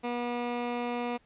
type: tone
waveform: 15% pulse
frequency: 241.6 Hz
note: B3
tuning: 38 cents flat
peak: -24 dBFS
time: 0.03-1.18 s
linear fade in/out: 20 ms
effects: pink hiss -66 dBFS RMS until 1.25 s + resampled to 8000 Hz